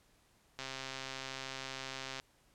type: click train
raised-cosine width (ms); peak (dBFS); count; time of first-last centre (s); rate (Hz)
0.2; -24; 215; 0.59-2.199; 133
effects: pink hiss -69 dBFS RMS until 2.54 s + low-pass 12000 Hz 12 dB/octave